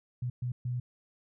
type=tone bursts at uneven times; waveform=sine; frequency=123.47 Hz; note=B2; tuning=in tune; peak=-30 dBFS; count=3; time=0.22-0.3 / 0.42-0.52 / 0.65-0.8 s; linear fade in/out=5 ms; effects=none